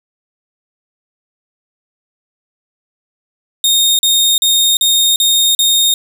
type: tone bursts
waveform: sawtooth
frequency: 3691 Hz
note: A#7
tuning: 18 cents flat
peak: -6 dBFS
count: 6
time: 3.64-5.94 s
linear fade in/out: 2 ms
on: 350 ms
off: 40 ms
effects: none